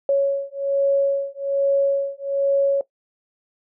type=beating tone pair; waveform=sine; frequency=554.4 / 555.6 Hz; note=C#5 / C#5; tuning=0 / +4 cents; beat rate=1.2 Hz; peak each=-20 dBFS; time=0.09-2.81 s; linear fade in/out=2 ms; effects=noise-tail reverb RT60 0.1 s tail -17 dB re dry